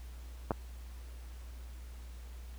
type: clicks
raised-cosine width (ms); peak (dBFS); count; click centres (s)
1; -16 / -22; 2; 0.508 / 0.517
effects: added 60 Hz sine -44 dBFS peak until 2.58 s + pink hiss -59 dBFS RMS until 2.58 s